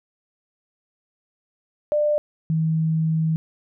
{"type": "tone pair in turn", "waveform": "sine", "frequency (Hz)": [596, 159.97], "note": ["D5", "D#3"], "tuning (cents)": [25, 48], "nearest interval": "octave + major seventh", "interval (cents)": 2277, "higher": "first", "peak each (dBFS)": [-17, -18], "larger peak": "first", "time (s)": [[1.92, 2.18], [2.5, 3.36]], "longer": "second", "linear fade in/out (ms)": 0, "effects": []}